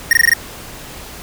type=tone bursts; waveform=square; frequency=1858 Hz; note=A#6; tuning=6 cents flat; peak=-7 dBFS; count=6; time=0.11-0.336 s; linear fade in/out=2 ms; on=21 ms; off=20 ms; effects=pink hiss -33 dBFS RMS until 1.22 s